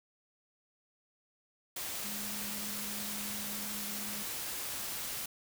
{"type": "tone in noise", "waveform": "sine", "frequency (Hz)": 207.3, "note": "G#3", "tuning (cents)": -3, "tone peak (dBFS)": -45, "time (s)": [2.04, 4.23], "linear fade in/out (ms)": 5, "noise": "white", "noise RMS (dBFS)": -39, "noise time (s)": [1.76, 5.26], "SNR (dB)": -9, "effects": []}